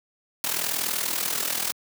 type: noise with amplitude modulation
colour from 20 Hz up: white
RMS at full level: -24 dBFS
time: 0.44-1.72 s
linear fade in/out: 0 ms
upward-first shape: sine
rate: 40.6 Hz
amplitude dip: 70%
effects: high-pass 150 Hz 12 dB/octave